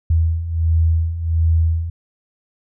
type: beating tone pair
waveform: sine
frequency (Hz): 80.8 / 82.2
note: E2 / E2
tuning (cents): -34 / -4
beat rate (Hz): 1.4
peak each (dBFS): -20 / -15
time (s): 0.1-1.9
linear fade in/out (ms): 5
effects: none